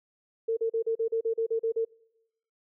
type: tone bursts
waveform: sine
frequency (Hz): 452.9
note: A#4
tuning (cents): -50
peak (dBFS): -24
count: 11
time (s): 0.48-1.85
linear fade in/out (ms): 10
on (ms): 90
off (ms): 38
effects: noise-tail reverb RT60 1.0 s tail -26 dB re dry